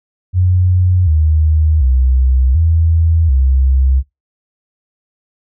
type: tone with pitch steps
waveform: sine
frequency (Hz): 90.8 / 77.8 / 64.4 / 81.9 / 66.1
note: F#2 / D#2 / C2 / E2 / C2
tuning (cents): -32 / 0 / -27 / -11 / +18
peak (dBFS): -8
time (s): 0.33-4.03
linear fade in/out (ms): 50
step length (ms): 740
effects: noise-tail reverb RT60 0.2 s tail -23 dB re dry